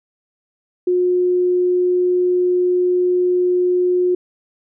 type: tone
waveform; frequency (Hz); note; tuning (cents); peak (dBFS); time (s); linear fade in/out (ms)
sine; 360.1; F#4; -47; -13; 0.87-4.15; 5
effects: none